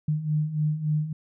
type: beating tone pair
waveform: sine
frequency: 150 / 153.5 Hz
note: D3 / D#3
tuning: +37 / -23 cents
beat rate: 3.5 Hz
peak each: -29 / -24 dBFS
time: 0.08-1.13 s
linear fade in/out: 5 ms
effects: none